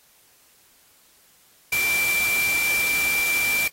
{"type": "tone in noise", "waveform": "sine", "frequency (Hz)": 2349, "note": "D7", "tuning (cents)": 0, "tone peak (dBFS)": -20, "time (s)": [1.72, 3.68], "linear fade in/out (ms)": 5, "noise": "white", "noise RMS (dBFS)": -28, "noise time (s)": [1.72, 3.68], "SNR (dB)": 5, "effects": ["white hiss -57 dBFS RMS until 3.72 s", "AAC 48 kbps"]}